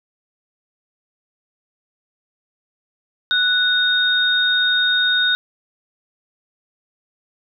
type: tone pair together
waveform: sine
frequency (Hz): 1480 / 3709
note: F#6 / A#7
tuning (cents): 0 / -9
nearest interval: octave + major third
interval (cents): 1591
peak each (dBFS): -17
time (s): 3.31-5.35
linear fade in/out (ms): 0
effects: none